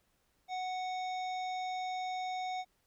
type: harmonic tone with a mistuned harmonic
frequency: 740 Hz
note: F#5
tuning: in tune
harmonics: 1 / 3 / 5 / 7 / 9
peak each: -35 / -46 / -48 / -56 / -58 dBFS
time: 0.48-2.65 s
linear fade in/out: 50 ms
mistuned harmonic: 7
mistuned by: +67 cents
effects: pink hiss -75 dBFS RMS until 2.86 s